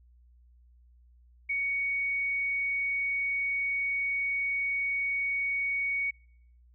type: tone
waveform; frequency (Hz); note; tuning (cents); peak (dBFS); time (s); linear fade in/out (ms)
sine; 2235; C#7; +14; -27; 1.49-6.11; 10
effects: noise-tail reverb RT60 0.7 s tail -26 dB re dry + added 60 Hz sine -56 dBFS peak until 6.74 s